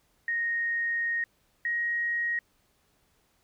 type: tone pair in turn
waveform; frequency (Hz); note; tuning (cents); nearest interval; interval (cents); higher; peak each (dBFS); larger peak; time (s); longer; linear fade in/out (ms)
sine; 1863 / 1884.6; A#6 / A#6; -2 / +18; unison; 20; second; -26; neither; 0.28-1.24 / 1.65-2.39; first; 2
effects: pink hiss -69 dBFS RMS until 3.43 s